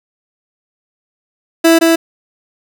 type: tone with echo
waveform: 30% pulse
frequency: 329.6 Hz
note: E4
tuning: in tune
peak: -3 dBFS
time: 1.64-1.79 s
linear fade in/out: 10 ms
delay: 170 ms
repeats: 1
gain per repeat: -2 dB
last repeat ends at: 1.96 s
effects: none